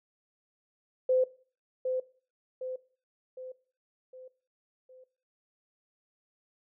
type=tone with echo; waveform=sine; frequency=513 Hz; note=C5; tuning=34 cents flat; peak=-22 dBFS; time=1.09-1.24 s; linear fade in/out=5 ms; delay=760 ms; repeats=5; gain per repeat=-6 dB; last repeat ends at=5.04 s; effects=noise-tail reverb RT60 0.4 s tail -18 dB re dry